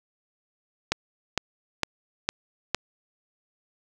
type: click train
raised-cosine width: 0.2 ms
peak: -5 dBFS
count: 5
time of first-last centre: 0.92-2.746 s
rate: 2.19 Hz
effects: none